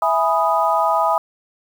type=chord; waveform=sine; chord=E major seventh; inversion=none; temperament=equal; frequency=659.3 / 830.6 / 987.8 / 1244.5 Hz; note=E5 / G#5 / B5 / D#6; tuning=0 / 0 / 0 / 0 cents; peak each=-20 dBFS; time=0.02-1.18 s; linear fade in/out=2 ms; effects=7-bit